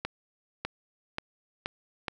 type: accelerating click train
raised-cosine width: 0.3 ms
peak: -15 dBFS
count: 5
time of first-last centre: 0.05-2.082 s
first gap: 600 ms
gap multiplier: 0.89
effects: none